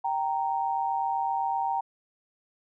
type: tone pair together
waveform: sine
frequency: 781 / 928.8 Hz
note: G5 / A#5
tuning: -7 / -7 cents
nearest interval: minor third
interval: 300 cents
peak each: -28 dBFS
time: 0.04-1.81 s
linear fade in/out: 10 ms
effects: none